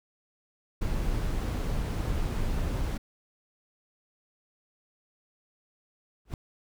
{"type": "noise", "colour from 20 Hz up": "brown", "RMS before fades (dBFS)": -29, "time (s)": [0.81, 2.98], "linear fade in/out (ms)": 10}
{"type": "noise with exponential growth", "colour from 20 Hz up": "brown", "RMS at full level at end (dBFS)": -31, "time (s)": [6.25, 6.34], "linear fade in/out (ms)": 2, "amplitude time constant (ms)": 19}
{"effects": []}